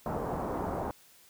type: low-pass noise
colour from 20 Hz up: white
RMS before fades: -34 dBFS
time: 0.06-0.91 s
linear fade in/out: 0 ms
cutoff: 940 Hz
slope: 24 dB/octave
effects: white hiss -59 dBFS RMS until 1.29 s